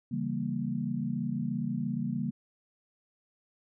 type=chord; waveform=sine; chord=C# diminished seventh; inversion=none; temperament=equal; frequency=138.59 / 164.81 / 196 / 233.1 Hz; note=C#3 / E3 / G3 / Bb3; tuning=0 / 0 / 0 / 0 cents; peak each=-36 / -37 / -35 / -33 dBFS; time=0.11-2.31 s; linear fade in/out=10 ms; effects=none